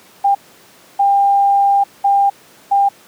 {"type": "tone bursts at uneven times", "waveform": "sine", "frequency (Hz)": 798, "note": "G5", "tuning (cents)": 31, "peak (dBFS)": -9, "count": 4, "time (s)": [[0.24, 0.35], [0.99, 1.84], [2.04, 2.3], [2.71, 2.89]], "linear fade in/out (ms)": 10, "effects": ["pink hiss -45 dBFS RMS until 3.07 s", "high-pass 200 Hz 12 dB/octave"]}